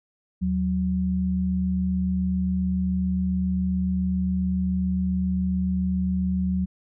sine tone pair together, 77.78 / 184.99 Hz, D#2 / F#3, 0 / 0 cents, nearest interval octave + minor third, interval 1500 cents, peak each -28 / -22 dBFS, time 0.41-6.66 s, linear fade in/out 20 ms, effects none

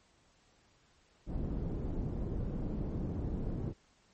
pink low-pass noise, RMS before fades -36 dBFS, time 1.26-3.74 s, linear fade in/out 50 ms, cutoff 320 Hz, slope 12 dB/octave, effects pink hiss -68 dBFS RMS until 4.13 s + MP3 32 kbps

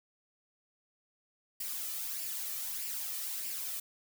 blue noise with flanger, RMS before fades -38 dBFS, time 1.6-3.8 s, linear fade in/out 5 ms, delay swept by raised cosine 0.39 to 1.69 ms, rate 1.6 Hz, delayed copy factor +0.5, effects none

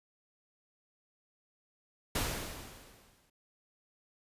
pink noise with exponential decay, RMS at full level -31 dBFS, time 2.15-3.3 s, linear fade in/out 5 ms, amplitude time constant 250 ms, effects resampled to 32000 Hz

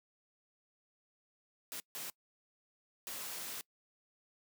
white noise bursts at uneven times, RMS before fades -43 dBFS, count 3, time 1.72-1.8 / 1.95-2.1 / 3.07-3.61 s, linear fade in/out 0 ms, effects noise-tail reverb RT60 0.1 s tail -24 dB re dry + high-pass 150 Hz 12 dB/octave

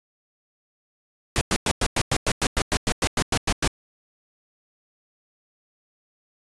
pink noise bursts, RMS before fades -21 dBFS, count 16, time 1.36-3.676 s, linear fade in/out 0 ms, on 51 ms, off 100 ms, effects resampled to 22050 Hz

